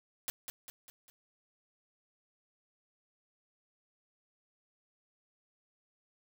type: noise with echo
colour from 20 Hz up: white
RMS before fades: -36 dBFS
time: 0.28-0.3 s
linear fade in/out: 0 ms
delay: 200 ms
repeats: 4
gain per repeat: -6 dB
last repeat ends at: 1.1 s
effects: none